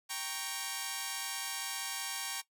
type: chord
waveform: 5% pulse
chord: G diminished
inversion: none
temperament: equal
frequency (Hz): 784 / 932.3 / 1108.7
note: G5 / Bb5 / Db6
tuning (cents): 0 / 0 / 0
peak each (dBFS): -29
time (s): 0.09-2.42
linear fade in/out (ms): 20
effects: noise-tail reverb RT60 0.1 s tail -17 dB re dry